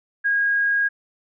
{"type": "tone", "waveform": "sine", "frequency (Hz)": 1636, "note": "G#6", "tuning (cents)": -26, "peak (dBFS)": -17, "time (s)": [0.24, 0.89], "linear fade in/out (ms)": 20, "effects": []}